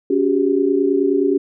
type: tone cluster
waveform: sine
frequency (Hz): 282 / 372.4 / 401.8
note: C#4 / F#4 / G4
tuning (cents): +30 / +11 / +43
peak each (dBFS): -18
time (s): 0.1-1.38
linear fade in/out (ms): 5
effects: none